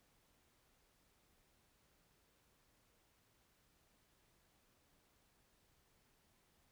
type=silence; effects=pink hiss -75 dBFS RMS until 6.71 s